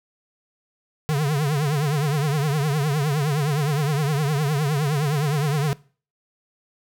square tone with vibrato, 146.83 Hz, D3, in tune, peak -20 dBFS, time 1.09-5.73 s, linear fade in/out 0 ms, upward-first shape triangle, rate 9.7 Hz, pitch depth 150 cents each way, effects noise-tail reverb RT60 0.4 s tail -21 dB re dry

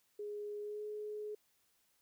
sine tone with pitch glide, 415.3 to 422.1 Hz, G#4 to G#4, 0 to +28 cents, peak -40 dBFS, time 0.19-1.35 s, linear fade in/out 5 ms, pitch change +28 cents, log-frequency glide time 0.61-0.83 s, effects white hiss -75 dBFS RMS until 2.01 s

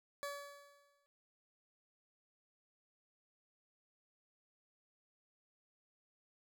20% pulse tone with exponential decay, 570 Hz, C#5, 48 cents sharp, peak -34 dBFS, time 0.23-1.06 s, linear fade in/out 0 ms, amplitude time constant 180 ms, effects none

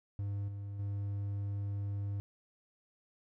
triangle tone with level steps, 100.6 Hz, G2, 45 cents sharp, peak -32 / -37 / -32 dBFS, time 0.19-2.2 s, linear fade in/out 0 ms, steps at 0.48 / 0.79 s, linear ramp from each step 5 ms, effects none

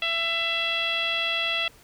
10% pulse tone with low-pass filter, 668 Hz, E5, 23 cents sharp, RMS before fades -26 dBFS, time 0.02-1.68 s, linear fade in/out 2 ms, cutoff 3100 Hz, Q 5.6, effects pink hiss -54 dBFS RMS until 1.83 s

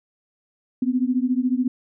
sine beating tone pair, 246.9 / 260.9 Hz, B3 / C4, 0 / -5 cents, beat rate 14 Hz, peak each -21 / -22 dBFS, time 0.82-1.68 s, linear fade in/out 5 ms, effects none

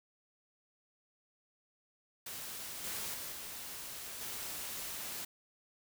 white noise with level steps, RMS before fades -44 / -40 / -43 / -45 / -42 dBFS, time 2.26-5.25 s, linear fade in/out 5 ms, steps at 2.84 / 3.14 / 3.32 / 4.21 s, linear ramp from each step 2 ms, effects none

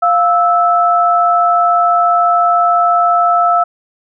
sine tone pair together, 698.8 / 1313 Hz, F5 / E6, +1 / -7 cents, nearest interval major seventh, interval 1092 cents, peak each -11 dBFS, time 0.02-3.64 s, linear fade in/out 10 ms, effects none

